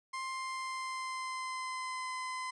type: tone with pitch glide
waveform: 30% pulse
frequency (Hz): 1052 to 1025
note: C6 to C6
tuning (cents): +9 to -36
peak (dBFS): -34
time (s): 0.13-2.51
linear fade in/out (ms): 10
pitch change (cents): -45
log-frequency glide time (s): 0.29-2.12
effects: resampled to 22050 Hz